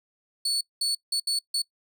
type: tone bursts at uneven times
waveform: 35% pulse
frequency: 4435 Hz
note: C#8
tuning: in tune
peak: -22 dBFS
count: 5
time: 0.45-0.61 / 0.81-0.95 / 1.12-1.2 / 1.27-1.39 / 1.54-1.62 s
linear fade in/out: 5 ms
effects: noise-tail reverb RT60 0.1 s tail -23 dB re dry